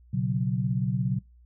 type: chord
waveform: sine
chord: B suspended second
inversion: none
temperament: equal with one note detuned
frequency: 121.49 / 138.59 / 185 Hz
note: B2 / C#3 / F#3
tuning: -28 / 0 / 0 cents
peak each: -28 dBFS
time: 0.13-1.19 s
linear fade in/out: 10 ms
effects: noise-tail reverb RT60 0.2 s tail -23 dB re dry + added 60 Hz sine -52 dBFS peak until 1.45 s